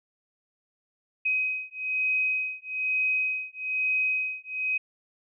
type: beating tone pair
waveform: sine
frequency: 2523 / 2524.1 Hz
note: D#7 / D#7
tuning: +23 / +24 cents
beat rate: 1.1 Hz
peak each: -28 dBFS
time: 1.25-4.78 s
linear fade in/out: 10 ms
effects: none